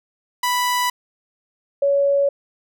sawtooth / sine tone pair in turn, 987.8 / 561.4 Hz, B5 / C#5, 0 / +22 cents, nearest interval minor seventh, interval 978 cents, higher first, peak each -14 dBFS, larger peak neither, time 0.43-0.9 / 1.82-2.29 s, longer neither, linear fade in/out 5 ms, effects none

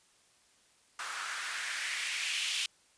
blue noise with band-pass filter sweep, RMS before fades -36 dBFS, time 0.99-2.66 s, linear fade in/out 2 ms, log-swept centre 1200 to 3000 Hz, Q 2.7, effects white hiss -66 dBFS RMS until 2.97 s + resampled to 22050 Hz

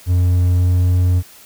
triangle tone with pitch glide, 89.2 to 89.77 Hz, F2 to F2, +37 to +48 cents, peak -9 dBFS, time 0.06-1.23 s, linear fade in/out 50 ms, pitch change +11 cents, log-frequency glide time 0.59-0.69 s, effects white hiss -43 dBFS RMS until 1.45 s

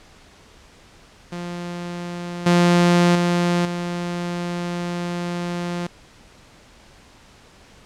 sawtooth tone with level steps, 174.61 Hz, F3, in tune, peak -24 / -9 / -13 / -20 dBFS, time 1.32-5.87 s, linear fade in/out 5 ms, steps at 2.46 / 3.15 / 3.65 s, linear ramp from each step 5 ms, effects pink hiss -49 dBFS RMS until 7.85 s + low-pass 7000 Hz 12 dB/octave

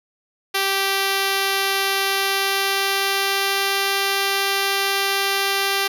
5% pulse tone with pitch glide, 390.8 to 393.5 Hz, G4 to G4, -5 to +7 cents, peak -7 dBFS, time 0.54-5.88 s, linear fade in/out 10 ms, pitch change +12 cents, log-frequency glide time 2.04-3.84 s, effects none

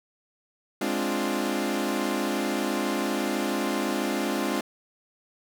sawtooth chord, D half-diminished seventh, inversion second, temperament equal, 207.7 / 261.6 / 293.7 / 349.2 Hz, Ab3 / C4 / D4 / F4, 0 / 0 / 0 / 0 cents, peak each -27 dBFS, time 0.81-4.61 s, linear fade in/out 5 ms, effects none

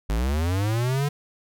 square linear sweep, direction up, 49 to 147.3 Hz, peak -22 dBFS, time 0.09-1.09 s, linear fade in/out 10 ms, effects none

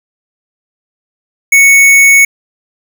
square tone, 2217 Hz, C#7, in tune, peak -3 dBFS, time 1.52-2.25 s, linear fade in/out 5 ms, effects none

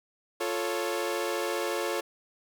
sawtooth chord, F augmented, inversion none, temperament equal, 349.2 / 440 / 554.4 Hz, F4 / A4 / C#5, 0 / 0 / 0 cents, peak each -29 dBFS, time 0.4-2.01 s, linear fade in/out 10 ms, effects none

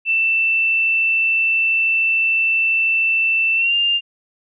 sine tone with pitch glide, 2667 to 2801 Hz, E7 to F7, +20 to +4 cents, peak -14 dBFS, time 0.05-4.01 s, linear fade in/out 50 ms, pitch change +84 cents, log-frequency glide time 3.56-3.74 s, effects none

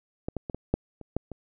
clicks, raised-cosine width 2 ms, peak -17 / -17 / -20 / -20 / -9 / -28 / -13 / -24 dBFS, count 8, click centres 0.285 / 0.367 / 0.498 / 0.546 / 0.74 / 1.013 / 1.166 / 1.317 s, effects none

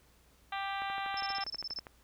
harmonic tone, 393.6 Hz, G4, 7 cents sharp, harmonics 2 / 3 / 4 / 5 / 6 / 7 / 8 / 9 / 10, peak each -37 / -41 / -43 / -45 / -47 / -48 / -49 / -50 / -51 dBFS, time 0.52-1.44 s, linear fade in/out 5 ms
click train, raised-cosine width 0.5 ms, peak -30 dBFS, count 14, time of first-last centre 0.82-1.868 s, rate 12.4 Hz
sine tone bursts, 5274 Hz, E8, in tune, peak -36 dBFS, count 11, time 1.17-1.795 s, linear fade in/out 2 ms, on 35 ms, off 24 ms
effects added 60 Hz sine -66 dBFS peak until 2.03 s + pink hiss -66 dBFS RMS until 2.03 s

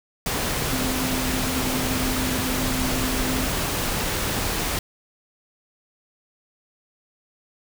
sine tone in noise, 256.9 Hz, C4, 32 cents flat, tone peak -27 dBFS, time 0.73-3.47 s, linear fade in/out 2 ms, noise pink, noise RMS -25 dBFS, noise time 0.26-4.79 s, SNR -5 dB, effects none

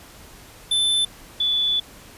square / sine tone pair in turn, 3526 / 3463 Hz, A7 / A7, +3 / -28 cents, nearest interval unison, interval 31 cents, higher first, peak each -18 dBFS, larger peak neither, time 0.71-1.05 / 1.4-1.8 s, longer second, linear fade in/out 5 ms, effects pink hiss -45 dBFS RMS until 2.17 s + resampled to 32000 Hz

